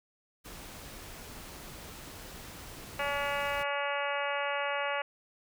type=noise; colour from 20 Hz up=pink; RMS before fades=-46 dBFS; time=0.44-3.64 s; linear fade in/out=20 ms
type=harmonic tone; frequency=284.3 Hz; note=C#4; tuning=44 cents sharp; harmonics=2 / 3 / 4 / 5 / 6 / 7 / 8 / 9 / 10; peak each=-35 / -37 / -38 / -39 / -40 / -40 / -41 / -42 / -42 dBFS; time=2.99-5.02 s; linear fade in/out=5 ms
effects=none